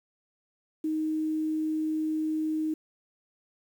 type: tone with quantisation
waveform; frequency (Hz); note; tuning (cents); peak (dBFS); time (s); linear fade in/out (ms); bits
sine; 312.3; D#4; +7; -26; 0.84-2.74; 5; 9
effects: none

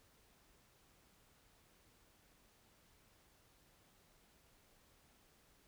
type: silence
effects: pink hiss -70 dBFS RMS until 5.67 s

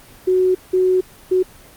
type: tone bursts at uneven times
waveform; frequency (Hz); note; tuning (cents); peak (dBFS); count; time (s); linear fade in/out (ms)
sine; 370; F#4; 0; -12; 3; 0.27-0.55 / 0.73-1.01 / 1.31-1.43; 10
effects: pink hiss -44 dBFS RMS until 1.76 s + Opus 24 kbps

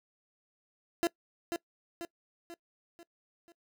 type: tone with echo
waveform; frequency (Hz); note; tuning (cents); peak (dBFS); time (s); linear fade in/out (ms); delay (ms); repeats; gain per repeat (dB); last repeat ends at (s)
30% pulse; 340.2; F4; -45; -23; 1.03-1.07; 0; 490; 5; -6; 3.52
effects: noise-tail reverb RT60 0.1 s tail -22 dB re dry

